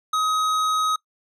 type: tone with hard clipping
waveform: sine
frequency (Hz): 1264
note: D#6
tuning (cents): +27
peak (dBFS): -21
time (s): 0.13-0.96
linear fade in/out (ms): 5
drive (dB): 12
effects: noise-tail reverb RT60 0.1 s tail -23 dB re dry